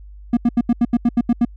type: tone bursts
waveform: triangle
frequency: 238.2 Hz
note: A#3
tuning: 38 cents sharp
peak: -9 dBFS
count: 10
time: 0.33-1.45 s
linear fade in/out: 5 ms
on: 40 ms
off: 80 ms
effects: added 50 Hz sine -36 dBFS peak until 1.56 s